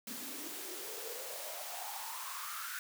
white noise with high-pass filter sweep, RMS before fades -43 dBFS, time 0.07-2.79 s, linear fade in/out 2 ms, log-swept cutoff 230 to 1500 Hz, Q 7.3, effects none

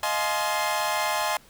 sawtooth chord, F minor seventh, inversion third, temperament equal with one note detuned, 622.3 / 698.5 / 849 / 1046.5 Hz, Eb5 / F5 / Ab5 / C6, 0 / 0 / +38 / 0 cents, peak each -27 / -28 / -24 / -25 dBFS, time 0.03-1.37 s, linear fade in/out 2 ms, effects pink hiss -54 dBFS RMS until 1.49 s

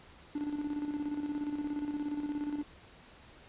triangle tone with tremolo, 293.7 Hz, D4, in tune, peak -29 dBFS, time 0.35-2.63 s, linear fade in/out 5 ms, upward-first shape square, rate 17 Hz, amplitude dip 55%, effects pink hiss -56 dBFS RMS until 3.48 s + resampled to 8000 Hz

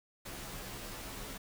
pink noise with comb filter, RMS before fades -44 dBFS, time 0.25-1.38 s, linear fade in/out 10 ms, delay 13 ms, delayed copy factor -0.75, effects none

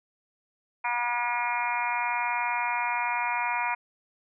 harmonic tone, 240.7 Hz, B3, 44 cents flat, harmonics 3 / 4 / 5 / 6 / 7 / 8 / 9 / 10, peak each -36 / -28 / -39 / -36 / -41 / -39 / -35 / -33 dBFS, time 0.84-3.75 s, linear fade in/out 10 ms, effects none

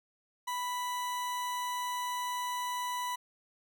40% pulse tone, 987.8 Hz, B5, in tune, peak -32 dBFS, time 0.47-3.16 s, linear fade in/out 10 ms, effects none

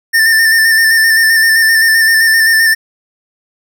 square tone with vibrato, 1794 Hz, A6, 33 cents sharp, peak -7 dBFS, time 0.13-2.75 s, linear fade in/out 20 ms, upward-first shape square, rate 7.7 Hz, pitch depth 26 cents each way, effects none

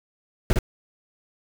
brown noise with echo, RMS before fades -18 dBFS, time 0.5-0.53 s, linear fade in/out 0 ms, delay 58 ms, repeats 1, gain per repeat -3 dB, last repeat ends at 0.588 s, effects none

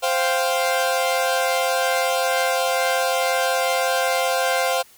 sawtooth chord, C suspended fourth, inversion none, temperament equal, 523.3 / 698.5 / 784 Hz, C5 / F5 / G5, 0 / 0 / 0 cents, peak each -18 / -19 / -22 dBFS, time 0.02-4.83 s, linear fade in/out 20 ms, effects white hiss -51 dBFS RMS until 4.97 s

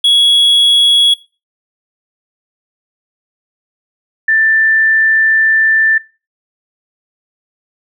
triangle / sine tone pair in turn, 3347 / 1773 Hz, G#7 / A6, +13 / +13 cents, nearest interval major seventh, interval 1100 cents, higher first, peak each -5 / -8 dBFS, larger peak first, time 0.04-1.14 / 4.28-5.98 s, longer second, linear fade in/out 5 ms, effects noise-tail reverb RT60 0.3 s tail -18 dB re dry

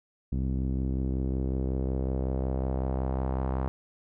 sawtooth tone with low-pass filter sweep, 65.41 Hz, C2, in tune, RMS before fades -29 dBFS, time 0.32-3.68 s, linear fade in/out 0 ms, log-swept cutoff 230 to 1000 Hz, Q 1.6, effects none

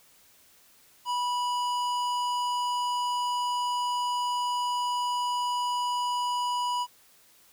sine tone with hard clipping, 980 Hz, B5, 14 cents flat, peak -28 dBFS, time 1.05-6.87 s, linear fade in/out 50 ms, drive 14 dB, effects white hiss -59 dBFS RMS until 7.52 s

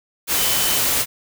sine tone in noise, 3039 Hz, F#7, 46 cents sharp, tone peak -27 dBFS, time 0.35-0.82 s, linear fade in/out 50 ms, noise white, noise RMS -19 dBFS, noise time 0.27-1.06 s, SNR -11 dB, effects none

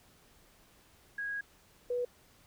sine tone pair in turn, 1647 / 489.7 Hz, G#6 / B4, -15 / -15 cents, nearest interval octave + major sixth, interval 2100 cents, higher first, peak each -34 / -30 dBFS, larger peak second, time 1.18-1.41 / 1.9-2.05 s, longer first, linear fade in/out 5 ms, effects pink hiss -63 dBFS RMS until 2.46 s

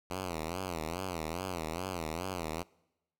5% pulse tone with vibrato, 86 Hz, F2, 26 cents flat, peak -24 dBFS, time 0.1-2.63 s, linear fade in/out 5 ms, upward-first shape sine, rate 2.4 Hz, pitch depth 170 cents each way, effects noise-tail reverb RT60 0.9 s tail -24 dB re dry

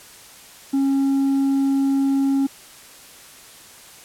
triangle tone with hard clipping, 273.4 Hz, C#4, 24 cents flat, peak -15 dBFS, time 0.73-2.47 s, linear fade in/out 10 ms, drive 1 dB, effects white hiss -44 dBFS RMS until 4.04 s + low-pass 12000 Hz 12 dB/octave

